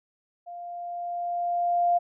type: tone with level ramp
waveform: sine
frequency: 698.5 Hz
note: F5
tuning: in tune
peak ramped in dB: -37 to -18 dBFS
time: 0.46-1.99 s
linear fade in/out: 20 ms
effects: none